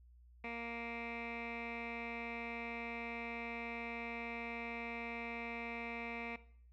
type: tone with low-pass filter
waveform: 15% pulse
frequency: 233.5 Hz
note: A#3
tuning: 3 cents sharp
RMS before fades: -44 dBFS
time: 0.44-6.36 s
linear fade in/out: 2 ms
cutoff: 2300 Hz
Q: 4.4
effects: noise-tail reverb RT60 0.6 s tail -17 dB re dry + added 60 Hz sine -59 dBFS peak until 6.72 s